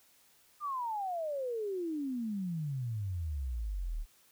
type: exponential sweep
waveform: sine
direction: down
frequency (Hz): 1221 to 35.21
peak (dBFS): -33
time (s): 0.6-4.06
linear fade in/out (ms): 50
effects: white hiss -65 dBFS RMS until 4.31 s